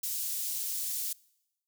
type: high-pass noise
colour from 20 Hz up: white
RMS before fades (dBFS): -34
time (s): 0.03-1.13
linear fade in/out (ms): 5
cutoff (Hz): 5500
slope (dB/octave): 12
effects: noise-tail reverb RT60 0.9 s tail -24 dB re dry